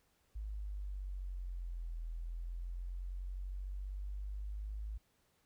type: exponential two-way sweep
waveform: sine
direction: down then up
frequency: 53 to 41.2 to 53 Hz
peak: -39 dBFS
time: 0.35-4.98 s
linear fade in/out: 10 ms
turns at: 2.01 s
effects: pink hiss -75 dBFS RMS until 5.45 s